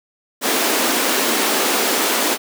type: high-pass noise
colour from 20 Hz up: pink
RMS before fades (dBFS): -18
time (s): 0.41-2.38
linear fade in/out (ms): 50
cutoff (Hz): 230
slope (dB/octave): 48
effects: none